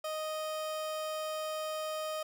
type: tone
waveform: 30% pulse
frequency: 622.3 Hz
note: D#5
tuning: in tune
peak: -32 dBFS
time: 0.04-2.23 s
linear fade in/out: 5 ms
effects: none